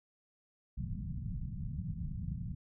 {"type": "low-pass noise", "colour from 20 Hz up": "white", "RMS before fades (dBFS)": -39, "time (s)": [0.77, 2.55], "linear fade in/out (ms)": 10, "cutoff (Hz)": 190, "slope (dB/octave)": 48, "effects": []}